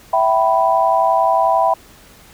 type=chord; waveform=sine; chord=E minor; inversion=none; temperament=equal with one note detuned; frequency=659.3 / 770.5 / 987.8 Hz; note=E5 / G5 / B5; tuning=0 / -30 / 0 cents; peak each=-16 dBFS; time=0.13-1.74 s; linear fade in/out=5 ms; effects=pink hiss -45 dBFS RMS until 2.33 s